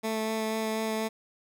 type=tone with vibrato; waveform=15% pulse; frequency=220.1 Hz; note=A3; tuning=1 cent sharp; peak=-22 dBFS; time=0.03-1.09 s; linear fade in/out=20 ms; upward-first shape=sine; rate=4.1 Hz; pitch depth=10 cents each way; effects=none

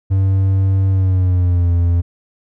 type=tone with pitch glide; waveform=triangle; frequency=96.2 to 86.2 Hz; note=G2 to F2; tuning=-32 to -22 cents; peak=-9 dBFS; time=0.1-2.02 s; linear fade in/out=20 ms; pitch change=-190 cents; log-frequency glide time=0.89-1.71 s; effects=none

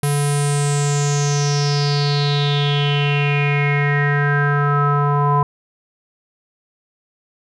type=tone with low-pass filter sweep; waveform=square; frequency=144.2 Hz; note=D3; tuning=31 cents flat; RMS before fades=-17 dBFS; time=0.03-5.43 s; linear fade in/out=2 ms; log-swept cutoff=11000 to 1000 Hz; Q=7.3; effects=none

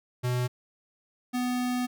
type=tone pair in turn; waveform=square; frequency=124.2 / 248.4 Hz; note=B2 / B3; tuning=+10 / +10 cents; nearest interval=octave; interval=1200 cents; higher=second; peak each=-26 / -27 dBFS; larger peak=first; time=0.23-0.48 / 1.33-1.87 s; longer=second; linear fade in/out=20 ms; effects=none

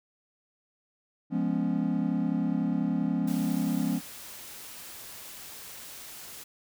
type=chord; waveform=triangle; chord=C# dominant seventh; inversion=first; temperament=equal with one note detuned; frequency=173.41 / 207.7 / 246.9 / 277.2 Hz; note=E#3 / G#3 / B3 / C#4; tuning=-12 / 0 / 0 / 0 cents; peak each=-29 dBFS; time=1.3-4.01 s; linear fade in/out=50 ms
type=noise; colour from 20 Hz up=white; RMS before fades=-44 dBFS; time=3.27-6.44 s; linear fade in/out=10 ms
effects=none

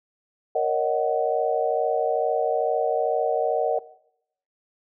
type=chord; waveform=sine; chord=D# minor seventh; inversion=second; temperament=just; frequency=466.7 / 560 / 622.3 / 746.7 Hz; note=A#4 / C#5 / D#5 / F#5; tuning=+2 / +18 / 0 / +16 cents; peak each=-25 / -28 / -25 / -25 dBFS; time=0.55-3.79 s; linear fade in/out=5 ms; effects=noise-tail reverb RT60 0.7 s tail -18 dB re dry

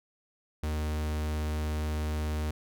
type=tone; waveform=45% pulse; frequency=76.5 Hz; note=D#2; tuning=29 cents flat; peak=-29 dBFS; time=0.63-2.51 s; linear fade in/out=5 ms; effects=none

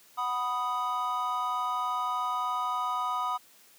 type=chord; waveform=triangle; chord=B major; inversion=second; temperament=equal; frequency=740 / 987.8 / 1244.5 Hz; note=F#5 / B5 / D#6; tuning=0 / 0 / 0 cents; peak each=-34 / -30 / -29 dBFS; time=0.17-3.38 s; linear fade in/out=20 ms; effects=white hiss -58 dBFS RMS until 3.78 s + high-pass 150 Hz 12 dB/octave

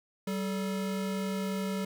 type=tone pair together; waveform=square; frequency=192.8 / 432.8 Hz; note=G3 / A4; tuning=-28 / -29 cents; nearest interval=octave + major second; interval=1399 cents; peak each=-32 / -39 dBFS; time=0.27-1.85 s; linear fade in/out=5 ms; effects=none

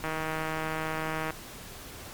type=click train; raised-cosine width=0.5 ms; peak=-17 dBFS; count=201; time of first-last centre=0.04-1.306 s; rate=158 Hz; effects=pink hiss -44 dBFS RMS until 2.13 s + MP3 96 kbps

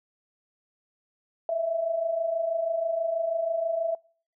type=tone pair together; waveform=sine; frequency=639 / 665.2 Hz; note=D#5 / E5; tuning=+46 / +16 cents; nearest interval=minor second; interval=70 cents; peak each=-32 / -25 dBFS; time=1.49-3.95 s; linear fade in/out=2 ms; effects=noise-tail reverb RT60 0.5 s tail -26 dB re dry

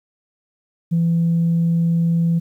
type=tone; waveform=sine; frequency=167.6 Hz; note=E3; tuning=29 cents sharp; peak=-13 dBFS; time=0.91-2.4 s; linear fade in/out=20 ms; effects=tanh soft clip ceiling -11 dBFS + 9-bit

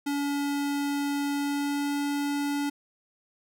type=tone with pitch glide; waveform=square; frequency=284.8 to 286.4 Hz; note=C#4 to D4; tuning=+47 to -43 cents; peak=-27 dBFS; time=0.06-2.7 s; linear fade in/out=10 ms; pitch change=+10 cents; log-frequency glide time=1.32-1.96 s; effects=none

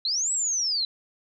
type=linear two-way sweep; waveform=sine; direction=up then down; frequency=3951 to 7902 to 3951 Hz; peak=-23 dBFS; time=0.05-0.85 s; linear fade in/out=2 ms; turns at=0.32 s; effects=none

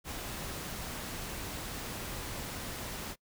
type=noise; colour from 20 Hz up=pink; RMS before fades=-40 dBFS; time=0.04-3.16 s; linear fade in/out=50 ms; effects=noise-tail reverb RT60 0.1 s tail -24 dB re dry

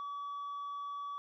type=tone with tanh clipping; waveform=sine; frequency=1142 Hz; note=D6; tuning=49 cents flat; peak=-39 dBFS; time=0-1.18 s; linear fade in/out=0 ms; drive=2 dB; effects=none

